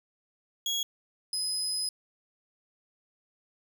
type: tone pair in turn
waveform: 30% pulse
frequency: 3322 / 5038 Hz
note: G#7 / D#8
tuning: 0 / +21 cents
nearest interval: perfect fifth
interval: 721 cents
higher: second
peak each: -25 dBFS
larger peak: neither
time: 0.66-0.83 / 1.33-1.89 s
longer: second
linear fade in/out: 2 ms
effects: none